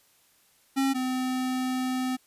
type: tone pair in turn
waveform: square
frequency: 270 / 256.3 Hz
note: C#4 / C4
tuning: -45 / -36 cents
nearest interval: minor second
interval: 91 cents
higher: first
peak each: -23 / -27 dBFS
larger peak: first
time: 0.76-0.94 / 0.94-2.17 s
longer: second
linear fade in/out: 20 ms
effects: white hiss -63 dBFS RMS until 2.26 s + resampled to 32000 Hz